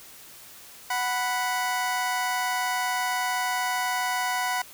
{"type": "tone pair together", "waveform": "25% pulse", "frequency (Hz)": [740, 987.8], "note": ["F#5", "B5"], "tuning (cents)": [0, 0], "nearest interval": "perfect fourth", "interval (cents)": 500, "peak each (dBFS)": -24, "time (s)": [0.9, 4.62], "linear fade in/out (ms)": 5, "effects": ["white hiss -47 dBFS RMS until 4.73 s"]}